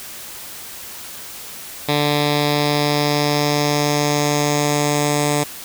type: tone with low-pass filter sweep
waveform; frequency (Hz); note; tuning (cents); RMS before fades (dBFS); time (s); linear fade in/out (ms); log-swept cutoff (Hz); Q
10% pulse; 146.83; D3; 0; -18; 1.88-5.44; 10; 4000 to 8200; 3
effects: white hiss -34 dBFS RMS until 5.64 s